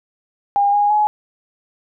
sine tone with pitch steps, 808 / 822 / 843 Hz, G#5 / G#5 / G#5, -48 / -18 / +26 cents, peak -12 dBFS, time 0.56-1.07 s, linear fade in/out 0 ms, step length 170 ms, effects none

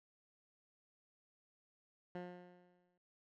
15% pulse tone with exponential decay, 178.3 Hz, F3, 36 cents sharp, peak -36 dBFS, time 2.15-2.98 s, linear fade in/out 2 ms, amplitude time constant 180 ms, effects low-pass 2000 Hz 12 dB/octave

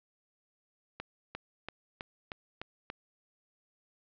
accelerating click train, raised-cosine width 0.3 ms, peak -22 dBFS, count 7, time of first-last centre 1-2.901 s, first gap 350 ms, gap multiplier 0.96, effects low-pass 4000 Hz 12 dB/octave

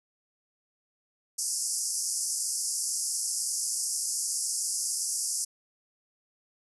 white band-pass noise, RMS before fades -31 dBFS, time 1.38-5.45 s, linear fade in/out 10 ms, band 4900 to 11000 Hz, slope 96 dB/octave, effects none

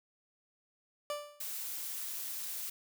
30% pulse tone with exponential decay, 587.3 Hz, D5, in tune, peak -30 dBFS, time 1.1-1.51 s, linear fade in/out 1 ms, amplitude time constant 89 ms
blue noise, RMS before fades -40 dBFS, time 1.4-2.7 s, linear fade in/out 5 ms
effects none

